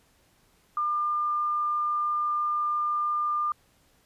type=tone; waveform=sine; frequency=1201 Hz; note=D6; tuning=38 cents sharp; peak=-24 dBFS; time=0.77-3.52 s; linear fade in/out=2 ms; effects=pink hiss -64 dBFS RMS until 4.05 s + resampled to 32000 Hz